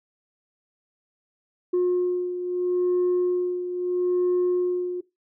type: beating tone pair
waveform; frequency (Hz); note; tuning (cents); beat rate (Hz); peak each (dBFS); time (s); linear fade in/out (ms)
sine; 358.9 / 359.67; F4 / F#4; +47 / -49; 0.77; -20 / -26; 1.73-5.01; 10
effects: noise-tail reverb RT60 0.2 s tail -19 dB re dry + tanh soft clip ceiling -17 dBFS